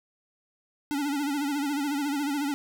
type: tone with vibrato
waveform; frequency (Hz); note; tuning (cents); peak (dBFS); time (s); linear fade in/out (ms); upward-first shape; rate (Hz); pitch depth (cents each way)
square; 286.2; D4; -45; -27; 0.91-2.54; 0; sine; 14; 79
effects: none